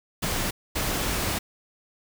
pink noise bursts at uneven times, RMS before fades -27 dBFS, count 2, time 0.22-0.51 / 0.75-1.39 s, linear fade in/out 10 ms, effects none

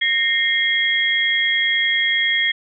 sine tone cluster, 1841 / 2111 / 3289 Hz, A#6 / C7 / G#7, -22 / +15 / -18 cents, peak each -20 dBFS, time 0.01-2.52 s, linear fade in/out 10 ms, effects none

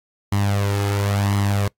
sawtooth tone with flanger, 100.7 Hz, G2, 47 cents sharp, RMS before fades -20 dBFS, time 0.32-1.68 s, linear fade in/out 5 ms, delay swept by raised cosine 0.98 to 2.38 ms, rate 0.96 Hz, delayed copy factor +0.65, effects noise-tail reverb RT60 0.1 s tail -22 dB re dry + AAC 48 kbps

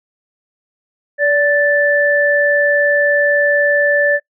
sine tone pair together, 578 / 1758.8 Hz, D5 / A6, -28 / -1 cents, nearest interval octave + perfect fifth, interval 1927 cents, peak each -13 dBFS, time 1.18-4.2 s, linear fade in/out 50 ms, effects noise-tail reverb RT60 0.1 s tail -23 dB re dry

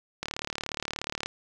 click train, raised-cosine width 0.2 ms, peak -14 dBFS, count 39, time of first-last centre 0.23-1.26 s, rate 36.9 Hz, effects none

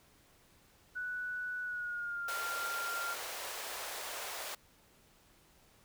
sine tone with pitch glide, 1480 to 1388.9 Hz, F#6 to F6, 0 to -10 cents, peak -36 dBFS, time 0.95-3.15 s, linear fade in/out 20 ms, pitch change -110 cents, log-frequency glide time 1.62-2.31 s
pink high-pass noise, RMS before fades -42 dBFS, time 2.28-4.55 s, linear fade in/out 5 ms, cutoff 490 Hz, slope 24 dB/octave
effects pink hiss -65 dBFS RMS until 5.84 s

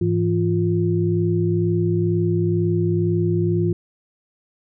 sine tone cluster, 104.8 / 166.9 / 350.5 Hz, G#2 / E3 / F4, +16 / +22 / +6 cents, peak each -21 dBFS, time 0.01-3.73 s, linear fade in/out 5 ms, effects none

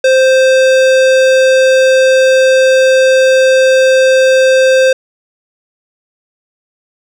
sine tone with hard clipping, 523 Hz, C5, 1 cent flat, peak -7 dBFS, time 0.04-4.93 s, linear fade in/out 5 ms, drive 18 dB, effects none

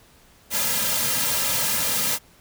white noise with comb filter, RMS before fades -23 dBFS, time 0.5-2.19 s, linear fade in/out 50 ms, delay 2.7 ms, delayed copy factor -1, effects pink hiss -54 dBFS RMS until 2.4 s

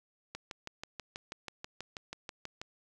click train, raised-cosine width 0.2 ms, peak -23 dBFS, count 15, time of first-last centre 0.35-2.615 s, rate 6.18 Hz, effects none

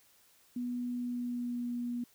sine tone with pitch glide, 244.7 to 241.3 Hz, B3 to B3, -16 to -40 cents, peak -33 dBFS, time 0.56-2.04 s, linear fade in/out 5 ms, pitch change -24 cents, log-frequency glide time 0.95-1.71 s, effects white hiss -65 dBFS RMS until 2.14 s

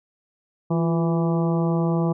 harmonic tone with a mistuned harmonic, 165.8 Hz, E3, 10 cents sharp, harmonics 1 / 2 / 3 / 4 / 5 / 6 / 7, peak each -20 / -26 / -30 / -32 / -34 / -36 / -37 dBFS, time 0.7-2.13 s, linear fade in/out 10 ms, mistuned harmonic 2, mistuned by +57 cents, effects none

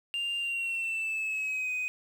sine tone with pitch glide, 2794 to 2504 Hz, F7 to D#7, 0 to +10 cents, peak -27 dBFS, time 0.14-1.88 s, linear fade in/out 0 ms, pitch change -190 cents, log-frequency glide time 0.39-1.71 s, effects tanh soft clip ceiling -28 dBFS + 9-bit

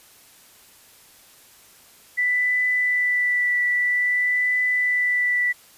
sine tone with vibrato, 1978 Hz, B6, 2 cents sharp, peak -18 dBFS, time 2.17-5.53 s, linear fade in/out 20 ms, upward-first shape triangle, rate 0.51 Hz, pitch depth 16 cents each way, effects white hiss -51 dBFS RMS until 5.77 s + resampled to 32000 Hz

